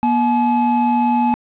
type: tone pair together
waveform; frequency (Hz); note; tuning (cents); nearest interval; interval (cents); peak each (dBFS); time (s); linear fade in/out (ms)
triangle; 240 / 855.3; B3 / A5; -49 / -49; octave + minor seventh; 2200; -14; 0.03-1.34; 0
effects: resampled to 8000 Hz + 7-bit